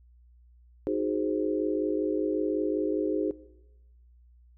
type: chord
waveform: sine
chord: Ab dominant seventh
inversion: second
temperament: equal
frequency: 311.1 / 370 / 415.3 / 523.3 Hz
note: Eb4 / Gb4 / Ab4 / C5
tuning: 0 / 0 / 0 / 0 cents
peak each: -30 / -31 / -30 / -34 dBFS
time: 0.87-3.31 s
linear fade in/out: 0 ms
effects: noise-tail reverb RT60 1.0 s tail -19 dB re dry + added 60 Hz sine -54 dBFS peak until 4.57 s